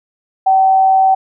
sine tone with amplitude modulation, 765 Hz, G5, 42 cents flat, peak -6 dBFS, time 0.46-1.15 s, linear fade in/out 10 ms, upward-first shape sine, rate 148 Hz, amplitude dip 25%, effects none

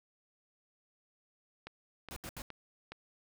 click train, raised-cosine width 0.3 ms, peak -28 dBFS, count 4, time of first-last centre 1.67-2.92 s, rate 2.4 Hz
pink noise bursts, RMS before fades -44 dBFS, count 3, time 2.11-2.419 s, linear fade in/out 0 ms, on 53 ms, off 75 ms
effects none

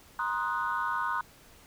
sine chord, C half-diminished seventh, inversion third, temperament equal with one note detuned, 947 / 1046.5 / 1244.5 / 1480 Hz, Bb5 / C6 / Eb6 / Gb6, +27 / 0 / 0 / 0 cents, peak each -33 dBFS, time 0.19-1.21 s, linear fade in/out 2 ms, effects tanh soft clip ceiling -20 dBFS + pink hiss -56 dBFS RMS until 1.66 s

